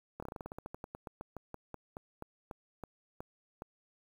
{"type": "slowing click train", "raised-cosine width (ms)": 1, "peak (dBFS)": -28, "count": 25, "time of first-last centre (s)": [0.2, 3.621], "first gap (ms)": 25, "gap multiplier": 1.13, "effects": ["9-bit"]}